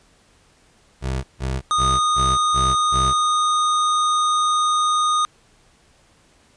25% pulse tone bursts, 65.41 Hz, C2, in tune, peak -18 dBFS, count 6, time 1.01-3.14 s, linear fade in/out 50 ms, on 230 ms, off 150 ms
square tone, 1233 Hz, D#6, 16 cents flat, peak -17 dBFS, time 1.71-5.25 s, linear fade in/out 0 ms
effects pink hiss -56 dBFS RMS until 6.56 s + resampled to 22050 Hz

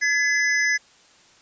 square tone pair together, 1698.5 / 2024 Hz, G#6 / B6, +38 / +42 cents, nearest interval minor third, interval 304 cents, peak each -22 dBFS, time 0.01-0.78 s, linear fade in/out 20 ms, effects white hiss -54 dBFS RMS until 1.41 s + resampled to 16000 Hz

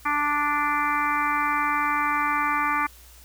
harmonic tone, 293.7 Hz, D4, in tune, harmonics 1 / 3 / 4 / 5 / 6 / 7 / 8, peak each -34 / -28 / -24 / -31 / -32 / -31 / -32 dBFS, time 0.05-2.87 s, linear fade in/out 10 ms, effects added 60 Hz sine -49 dBFS peak until 3.24 s + white hiss -51 dBFS RMS until 3.24 s

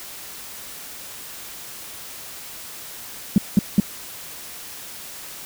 sine tone bursts, 200.4 Hz, G3, 38 cents sharp, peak -8 dBFS, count 3, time 3.36-3.8 s, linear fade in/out 2 ms, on 20 ms, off 190 ms, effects tanh soft clip ceiling -4 dBFS + white hiss -37 dBFS RMS until 5.45 s

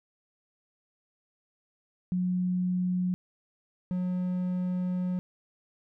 sine / triangle tone pair in turn, 181.3 / 181.3 Hz, F#3 / F#3, -35 / -35 cents, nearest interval unison, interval 0 cents, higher neither, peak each -25 dBFS, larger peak neither, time 2.12-3.14 / 3.91-5.19 s, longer second, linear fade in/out 0 ms, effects none

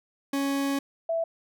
40% pulse / sine tone pair in turn, 277.2 / 661.2 Hz, C#4 / E5, 0 / +5 cents, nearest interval octave + minor third, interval 1505 cents, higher second, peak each -24 dBFS, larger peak neither, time 0.33-0.79 / 1.09-1.24 s, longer first, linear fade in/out 5 ms, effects none

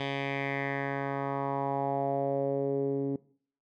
10% pulse tone with low-pass filter sweep, 138.5 Hz, C#3, 1 cent flat, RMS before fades -31 dBFS, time 0-3.16 s, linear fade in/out 2 ms, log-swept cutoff 3100 to 330 Hz, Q 3.2, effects noise-tail reverb RT60 0.5 s tail -20 dB re dry

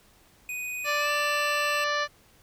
square tone with pitch glide, 2489 to 2683 Hz, D#7 to E7, 0 to +30 cents, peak -32 dBFS, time 0.49-1.84 s, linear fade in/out 2 ms, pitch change +130 cents, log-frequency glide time 0.97-1.11 s
harmonic tone, 587.3 Hz, D5, in tune, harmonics 1 / 2 / 3 / 4 / 5 / 6 / 7 / 8 / 9 / 10, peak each -31 / -29 / -29 / -38 / -38 / -44 / -37 / -44 / -44 / -44 dBFS, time 0.84-2.08 s, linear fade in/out 50 ms
effects pink hiss -59 dBFS RMS until 2.42 s

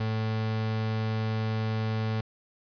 35% pulse tone, 110 Hz, A2, in tune, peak -25 dBFS, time 0-2.21 s, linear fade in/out 5 ms, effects resampled to 11025 Hz + 10-bit

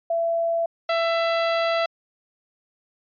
sine / sawtooth tone pair in turn, 670 / 667.1 Hz, E5 / E5, +28 / +20 cents, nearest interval unison, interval 8 cents, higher first, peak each -20 / -16 dBFS, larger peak second, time 0.1-0.66 / 0.89-1.86 s, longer second, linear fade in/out 5 ms, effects resampled to 11025 Hz

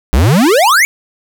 square exponential sweep, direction up, 55 to 2335 Hz, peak -7 dBFS, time 0.13-0.85 s, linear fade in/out 0 ms, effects none

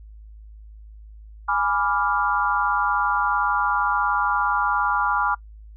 sine chord, G# diminished seventh, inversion none, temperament equal, 830.6 / 987.8 / 1174.7 / 1396.9 Hz, G#5 / B5 / D6 / F6, 0 / 0 / 0 / 0 cents, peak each -25 / -25 / -24 / -24 dBFS, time 1.48-5.35 s, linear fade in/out 10 ms, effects noise-tail reverb RT60 0.1 s tail -23 dB re dry + added 53 Hz sine -40 dBFS peak until 5.76 s

